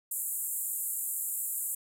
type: band-pass noise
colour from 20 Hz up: white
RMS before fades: -34 dBFS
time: 0.11-1.75 s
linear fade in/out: 5 ms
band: 7300 to 15000 Hz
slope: 96 dB/octave
effects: none